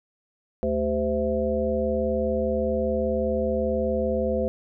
harmonic tone with a mistuned harmonic, 73.42 Hz, D2, in tune, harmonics 1 / 3 / 5 / 7 / 9, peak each -31 / -28 / -30 / -25 / -31 dBFS, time 0.63-4.48 s, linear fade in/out 0 ms, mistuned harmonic 5, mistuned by +100 cents, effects none

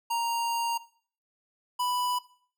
square tone pair in turn, 932.3 / 989.3 Hz, A#5 / B5, 0 / +3 cents, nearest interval minor second, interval 103 cents, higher second, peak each -27 dBFS, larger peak neither, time 0.1-0.78 / 1.79-2.19 s, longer first, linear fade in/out 10 ms, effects noise-tail reverb RT60 0.5 s tail -18 dB re dry

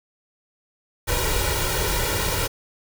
pink noise with comb filter, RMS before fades -23 dBFS, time 1.07-2.48 s, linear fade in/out 20 ms, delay 2.1 ms, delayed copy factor +0.75, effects none

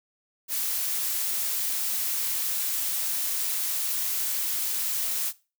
blue noise, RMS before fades -28 dBFS, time 0.48-5.33 s, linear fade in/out 50 ms, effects noise-tail reverb RT60 0.3 s tail -19 dB re dry

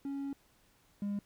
triangle tone pair in turn, 277.7 / 202.7 Hz, C#4 / G#3, +3 / -42 cents, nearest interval perfect fourth, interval 545 cents, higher first, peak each -33 / -30 dBFS, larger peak second, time 0.05-0.33 / 1.02-1.19 s, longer first, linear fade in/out 2 ms, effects tanh soft clip ceiling -27 dBFS + pink hiss -68 dBFS RMS until 1.25 s

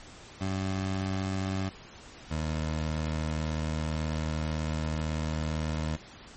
20% pulse tone pair in turn, 95.5 / 78.1 Hz, G2 / D#2, -45 / +7 cents, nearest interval minor third, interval 348 cents, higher first, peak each -24 dBFS, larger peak neither, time 0.4-1.7 / 2.3-5.97 s, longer second, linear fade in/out 20 ms, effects pink hiss -49 dBFS RMS until 6.36 s + MP3 32 kbps

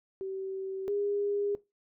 sine tone pair in turn, 383.9 / 406.7 Hz, G4 / G#4, -36 / -36 cents, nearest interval minor second, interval 100 cents, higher second, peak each -33 / -28 dBFS, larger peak second, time 0.21-0.88 / 0.88-1.55 s, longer neither, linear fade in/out 0 ms, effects noise-tail reverb RT60 0.2 s tail -18 dB re dry

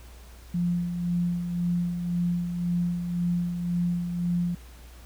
sine tone with tremolo, 174.61 Hz, F3, in tune, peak -22 dBFS, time 0.54-4.55 s, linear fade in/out 5 ms, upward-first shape sine, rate 1.9 Hz, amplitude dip 50%, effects added 60 Hz sine -45 dBFS peak until 5.05 s + pink hiss -53 dBFS RMS until 5.05 s

